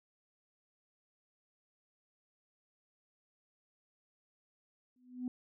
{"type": "tone with exponential growth", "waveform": "sine", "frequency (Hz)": 250.2, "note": "B3", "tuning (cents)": 23, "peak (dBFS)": -31, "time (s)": [4.96, 5.28], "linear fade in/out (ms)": 2, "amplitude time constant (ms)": 68, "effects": ["tanh soft clip ceiling -30 dBFS"]}